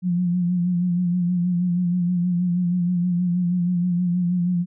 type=tone with vibrato; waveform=sine; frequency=177.1 Hz; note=F3; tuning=24 cents sharp; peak=-18 dBFS; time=0.02-4.66 s; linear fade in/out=50 ms; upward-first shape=sine; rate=6.3 Hz; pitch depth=44 cents each way; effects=none